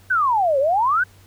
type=exponential two-way sweep; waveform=sine; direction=down then up; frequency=1568 to 523.3 to 1568 Hz; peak=-15 dBFS; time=0.1-1.04 s; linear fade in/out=10 ms; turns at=0.59 s; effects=added 95 Hz sine -48 dBFS peak until 1.26 s + pink hiss -53 dBFS RMS until 1.26 s